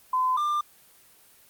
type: tone pair in turn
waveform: sine / triangle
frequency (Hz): 1021 / 1193.7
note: C6 / D6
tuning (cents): -43 / +28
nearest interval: minor third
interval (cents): 271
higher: second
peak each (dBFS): -21 / -21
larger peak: neither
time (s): 0.13-0.37 / 0.37-0.61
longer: neither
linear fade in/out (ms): 5
effects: white hiss -56 dBFS RMS until 1.49 s + Opus 24 kbps